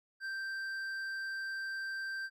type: tone with hard clipping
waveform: sine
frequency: 1568 Hz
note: G6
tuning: in tune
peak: -38 dBFS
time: 0.2-2.3 s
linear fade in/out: 50 ms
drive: 6 dB
effects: none